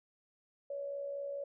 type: tone with amplitude modulation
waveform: sine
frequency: 564 Hz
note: C#5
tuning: 30 cents sharp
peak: -35 dBFS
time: 0.7-1.44 s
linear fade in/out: 5 ms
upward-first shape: sine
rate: 64.4 Hz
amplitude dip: 45%
effects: none